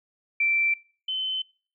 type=tone pair in turn; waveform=sine; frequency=2342 / 3057 Hz; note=D7 / G7; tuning=-5 / -44 cents; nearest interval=perfect fourth; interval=461 cents; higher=second; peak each=-20 / -26 dBFS; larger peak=first; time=0.4-0.74 / 1.08-1.42 s; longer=neither; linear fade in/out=5 ms; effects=noise-tail reverb RT60 0.5 s tail -25 dB re dry